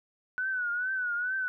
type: tone with vibrato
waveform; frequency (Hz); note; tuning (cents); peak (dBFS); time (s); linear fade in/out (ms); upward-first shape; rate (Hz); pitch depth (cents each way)
sine; 1481; F#6; +1; -28; 0.38-1.48; 0; triangle; 2.3; 96
effects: none